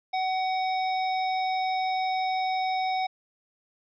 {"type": "harmonic tone", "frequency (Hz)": 751, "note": "F#5", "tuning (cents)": 26, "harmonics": [1, 3, 5, 7], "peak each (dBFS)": [-25, -35, -39, -42], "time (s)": [0.13, 3.07], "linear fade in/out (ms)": 10, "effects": []}